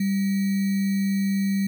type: tone with sample-and-hold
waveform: sine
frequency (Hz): 196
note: G3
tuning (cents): 0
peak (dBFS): -20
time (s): 0-1.67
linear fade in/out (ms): 5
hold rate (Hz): 2100
effects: none